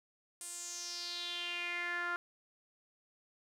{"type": "tone with band-pass filter sweep", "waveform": "sawtooth", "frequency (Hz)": 349.2, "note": "F4", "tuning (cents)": 0, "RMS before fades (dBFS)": -40, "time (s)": [0.41, 2.16], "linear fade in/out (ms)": 0, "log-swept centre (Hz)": [9100, 1400], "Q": 4.7, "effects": []}